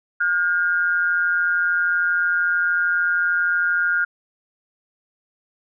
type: tone pair together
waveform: sine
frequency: 1421.9 / 1595 Hz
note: F6 / G6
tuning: +31 / +30 cents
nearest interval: major second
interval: 199 cents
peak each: -18 / -23 dBFS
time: 0.2-4.05 s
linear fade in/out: 10 ms
effects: none